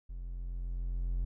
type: tone with level ramp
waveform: triangle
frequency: 43.65 Hz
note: F1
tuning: in tune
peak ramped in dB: -37 to -27 dBFS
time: 0.09-1.25 s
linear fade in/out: 10 ms
effects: none